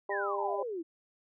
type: harmonic tone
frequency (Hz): 200.4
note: G3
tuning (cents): +38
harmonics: 2 / 3 / 4 / 5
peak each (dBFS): -35 / -37 / -38 / -39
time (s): 0.09-0.63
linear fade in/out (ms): 5
type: exponential sweep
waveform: sine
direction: down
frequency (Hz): 1971 to 313.6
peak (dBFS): -34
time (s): 0.1-0.83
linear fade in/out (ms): 20
effects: none